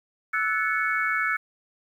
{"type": "chord", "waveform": "sine", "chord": "F# minor seventh", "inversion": "third", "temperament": "equal with one note detuned", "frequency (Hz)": [1318.5, 1480, 1729.8, 2217], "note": ["E6", "F#6", "A6", "C#7"], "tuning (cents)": [0, 0, -30, 0], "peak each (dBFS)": -28, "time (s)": [0.33, 1.37], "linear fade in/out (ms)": 10, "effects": ["9-bit"]}